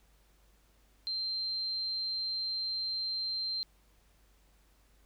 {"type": "tone", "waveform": "sine", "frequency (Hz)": 4140, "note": "C8", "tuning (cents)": -19, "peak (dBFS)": -32, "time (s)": [1.07, 3.63], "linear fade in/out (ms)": 0, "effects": ["added 50 Hz sine -64 dBFS peak until 5.05 s", "pink hiss -69 dBFS RMS until 5.05 s"]}